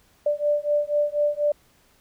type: beating tone pair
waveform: sine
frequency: 587 / 591.1 Hz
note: D5 / D5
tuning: -1 / +11 cents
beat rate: 4.1 Hz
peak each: -23 dBFS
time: 0.26-1.52 s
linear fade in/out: 5 ms
effects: pink hiss -60 dBFS RMS until 2 s